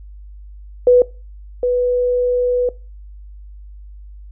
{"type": "tone pair in turn", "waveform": "sine", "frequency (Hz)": [493.9, 493.9], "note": ["B4", "B4"], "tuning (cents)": [0, 0], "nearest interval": "unison", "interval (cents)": 0, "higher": "neither", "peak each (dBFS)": [-6, -13], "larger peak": "first", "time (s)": [[0.87, 1.02], [1.63, 2.69]], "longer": "second", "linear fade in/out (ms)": 2, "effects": ["noise-tail reverb RT60 0.3 s tail -21 dB re dry", "added 50 Hz sine -34 dBFS peak until 4.31 s"]}